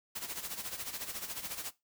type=noise with tremolo; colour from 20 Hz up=white; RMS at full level=-38 dBFS; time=0.15-1.71 s; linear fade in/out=10 ms; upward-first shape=sine; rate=14 Hz; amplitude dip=70%; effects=noise-tail reverb RT60 0.2 s tail -18 dB re dry

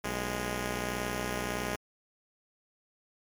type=tone pair together; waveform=5% pulse; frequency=61.45 / 206.8 Hz; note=B1 / G#3; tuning=-8 / -7 cents; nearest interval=octave + major sixth; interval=2101 cents; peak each=-23 dBFS; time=0.04-1.76 s; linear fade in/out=5 ms; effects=MP3 96 kbps

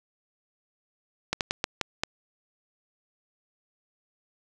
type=slowing click train; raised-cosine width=0.2 ms; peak=-8 dBFS; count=6; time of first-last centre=1.33-2.035 s; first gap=78 ms; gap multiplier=1.3; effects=none

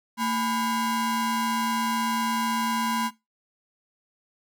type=ring-modulated tone; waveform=40% pulse; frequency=610 Hz; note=D#5; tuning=34 cents flat; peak=-20 dBFS; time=0.17-3.11 s; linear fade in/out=50 ms; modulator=383 Hz; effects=noise-tail reverb RT60 0.2 s tail -18 dB re dry

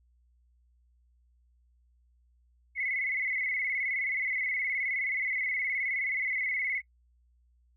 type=tone with vibrato; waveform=sine; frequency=2102 Hz; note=C7; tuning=7 cents sharp; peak=-28 dBFS; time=2.75-6.82 s; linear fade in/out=50 ms; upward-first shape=square; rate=19 Hz; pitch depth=67 cents each way; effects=noise-tail reverb RT60 0.1 s tail -22 dB re dry + added 60 Hz sine -63 dBFS peak until 7.76 s

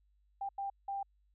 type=tone bursts at uneven times; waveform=sine; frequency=792 Hz; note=G5; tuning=18 cents sharp; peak=-35 dBFS; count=3; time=0.41-0.49 / 0.58-0.7 / 0.88-1.03 s; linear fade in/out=5 ms; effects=added 50 Hz sine -68 dBFS peak until 1.34 s

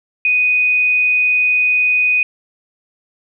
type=tone; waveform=sine; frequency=2489 Hz; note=D#7; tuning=in tune; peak=-11 dBFS; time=0.25-2.23 s; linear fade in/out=2 ms; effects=none

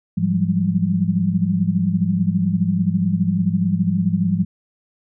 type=tone cluster; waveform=sine; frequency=105.1 / 172.2 / 187.3 / 199.1 Hz; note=G#2 / F3 / F#3 / G3; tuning=+21 / -24 / +21 / +27 cents; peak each=-25 / -19 / -21 / -23 dBFS; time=0.17-4.45 s; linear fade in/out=10 ms; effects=none

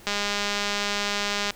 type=click train; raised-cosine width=0.2 ms; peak=-9 dBFS; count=294; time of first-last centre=0.07-1.506 s; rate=204 Hz; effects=pink hiss -49 dBFS RMS until 1.55 s

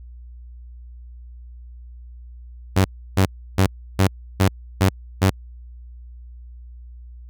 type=tone bursts; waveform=sawtooth; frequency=95.3 Hz; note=G2; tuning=48 cents flat; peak=-9 dBFS; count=7; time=2.76-5.303 s; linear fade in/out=10 ms; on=89 ms; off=320 ms; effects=added 60 Hz sine -37 dBFS peak until 7.29 s

